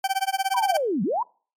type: tone with tremolo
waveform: 40% pulse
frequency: 775 Hz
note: G5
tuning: 20 cents flat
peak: -18 dBFS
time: 0.04-0.77 s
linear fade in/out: 2 ms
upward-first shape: sine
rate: 17 Hz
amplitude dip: 100%
type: linear two-way sweep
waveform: sine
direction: down then up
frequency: 1018 to 167.1 to 1018 Hz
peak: -21 dBFS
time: 0.54-1.23 s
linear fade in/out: 5 ms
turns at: 1.03 s
effects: noise-tail reverb RT60 0.4 s tail -26 dB re dry + MP3 64 kbps